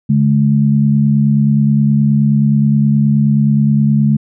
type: tone pair together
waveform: sine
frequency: 143.2 / 212.7 Hz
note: D3 / G#3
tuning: -43 / +42 cents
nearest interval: perfect fifth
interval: 685 cents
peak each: -11 dBFS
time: 0.09-4.17 s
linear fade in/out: 10 ms
effects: none